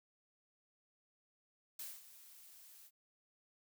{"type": "noise with ADSR envelope", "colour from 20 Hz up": "blue", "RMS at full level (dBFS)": -45, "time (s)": [1.79, 2.91], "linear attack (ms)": 4, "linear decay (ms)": 210, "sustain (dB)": -14, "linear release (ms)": 51, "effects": []}